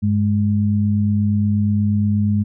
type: tone pair together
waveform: sine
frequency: 100 / 208.4 Hz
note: G2 / G#3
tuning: +35 / +6 cents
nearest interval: octave + minor second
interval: 1271 cents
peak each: -17 dBFS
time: 0.02-2.44 s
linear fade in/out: 20 ms
effects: none